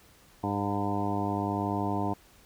harmonic tone with a mistuned harmonic, 100.9 Hz, G#2, 49 cents flat, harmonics 1 / 2 / 3 / 4 / 5 / 6 / 7 / 8 / 9 / 10, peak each -34 / -34 / -33 / -38 / -43 / -42 / -35 / -42 / -35 / -41 dBFS, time 0.43-2.14 s, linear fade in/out 10 ms, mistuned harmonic 7, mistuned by +23 cents, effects pink hiss -58 dBFS RMS until 2.45 s

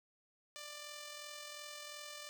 5% pulse tone with amplitude modulation, 592 Hz, D5, 14 cents sharp, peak -34 dBFS, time 0.56-2.29 s, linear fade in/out 0 ms, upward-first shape sine, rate 42.8 Hz, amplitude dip 35%, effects none

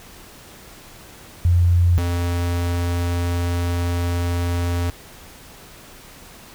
sine / square tone pair in turn, 87.31 / 86.97 Hz, F2 / F2, 0 / -7 cents, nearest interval unison, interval 7 cents, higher first, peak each -12 / -20 dBFS, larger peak first, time 1.45-1.98 / 1.98-4.9 s, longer second, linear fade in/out 0 ms, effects pink hiss -43 dBFS RMS until 6.54 s

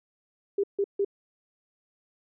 sine tone bursts, 400 Hz, G4, 35 cents sharp, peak -22 dBFS, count 3, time 0.58-1.048 s, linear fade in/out 5 ms, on 56 ms, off 150 ms, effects none

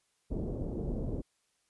pink low-pass noise, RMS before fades -35 dBFS, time 0.3-1.22 s, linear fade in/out 20 ms, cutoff 510 Hz, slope 24 dB/octave, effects white hiss -75 dBFS RMS until 1.69 s + resampled to 24000 Hz

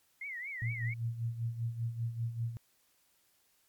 sine tone with vibrato, 2064 Hz, C7, 24 cents flat, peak -38 dBFS, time 0.21-0.94 s, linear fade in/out 5 ms, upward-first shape triangle, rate 4.4 Hz, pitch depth 200 cents each way
sine tone with tremolo, 116.2 Hz, A#2, 5 cents flat, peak -30 dBFS, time 0.62-2.57 s, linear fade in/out 0 ms, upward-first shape sine, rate 5.1 Hz, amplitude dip 70%
effects white hiss -71 dBFS RMS until 3.68 s + MP3 96 kbps

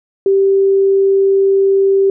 sine tone, 390.6 Hz, G4, 6 cents flat, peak -8 dBFS, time 0.26-2.1 s, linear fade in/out 2 ms, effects none

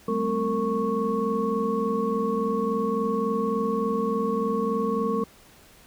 sine tone cluster, 191.8 / 215.3 / 255.8 / 457.4 / 1104 Hz, G3 / A3 / C4 / A#4 / C#6, -37 / -37 / -39 / -33 / -7 cents, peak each -32 / -28 / -33 / -26 / -30 dBFS, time 0.08-5.24 s, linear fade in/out 5 ms, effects pink hiss -53 dBFS RMS until 5.86 s

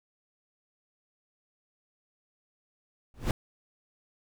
brown noise with exponential growth, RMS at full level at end -19 dBFS, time 3.14-3.31 s, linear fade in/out 1 ms, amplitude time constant 35 ms, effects none

